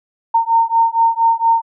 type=beating tone pair; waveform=sine; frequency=913 / 917.3 Hz; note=A#5 / A#5; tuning=-36 / -28 cents; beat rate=4.3 Hz; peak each=-14 dBFS; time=0.34-1.62 s; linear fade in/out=10 ms; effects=none